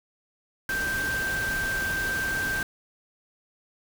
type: tone in noise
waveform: sine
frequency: 1568 Hz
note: G6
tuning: in tune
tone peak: -26 dBFS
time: 0.69-2.63 s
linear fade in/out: 2 ms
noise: pink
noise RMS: -34 dBFS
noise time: 0.69-2.63 s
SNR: +5 dB
effects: none